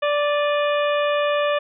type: harmonic tone with a mistuned harmonic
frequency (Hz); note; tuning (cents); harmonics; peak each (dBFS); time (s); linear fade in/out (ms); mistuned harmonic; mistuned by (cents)
585; D5; -7; 1 / 2 / 3 / 4 / 5 / 6; -19 / -25 / -29 / -31 / -33 / -35; 0.02-1.59; 10; 4; +73
effects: none